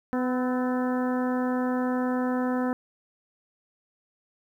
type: harmonic tone with a mistuned harmonic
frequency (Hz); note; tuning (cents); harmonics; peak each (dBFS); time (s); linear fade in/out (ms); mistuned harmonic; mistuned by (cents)
251.7; B3; +33; 1 / 2 / 3 / 4 / 5 / 6 / 7; -25 / -31 / -35 / -37 / -39 / -41 / -42; 0.13-2.73; 0; 5; +52
effects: 10-bit